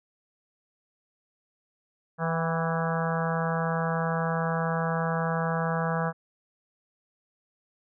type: harmonic tone with a mistuned harmonic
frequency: 164.81 Hz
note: E3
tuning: in tune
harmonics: 1 / 3 / 4 / 5 / 6 / 7 / 8 / 9 / 10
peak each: -28 / -33 / -34 / -35 / -36 / -36 / -37 / -38 / -38 dBFS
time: 2.18-6.13 s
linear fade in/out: 50 ms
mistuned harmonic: 5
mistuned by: -36 cents
effects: none